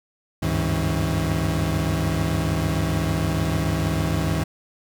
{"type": "tone cluster", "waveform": "35% pulse", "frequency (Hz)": [72.5, 94.8, 101.5, 160.6, 273.4], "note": ["D2", "F#2", "G#2", "E3", "C#4"], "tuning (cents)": [-22, 43, -39, -45, -24], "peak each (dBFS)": [-26, -31, -25, -22, -30], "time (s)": [0.42, 4.44], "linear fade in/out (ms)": 10, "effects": []}